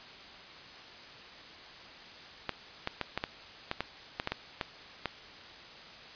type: clicks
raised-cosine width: 0.3 ms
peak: -15 dBFS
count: 12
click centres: 2.493 / 2.874 / 3.013 / 3.176 / 3.239 / 3.714 / 3.806 / 4.199 / 4.274 / 4.32 / 4.612 / 5.057 s
effects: white hiss -49 dBFS RMS until 6.15 s + resampled to 11025 Hz